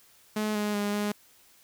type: tone with pitch steps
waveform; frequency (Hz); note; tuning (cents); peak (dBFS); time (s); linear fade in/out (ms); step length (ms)
sawtooth; 213.3 / 208.7 / 205 / 207.2; G#3 / G#3 / G#3 / G#3; +46 / +9 / -22 / -4; -23; 0.36-1.12; 5; 190
effects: white hiss -59 dBFS RMS until 1.63 s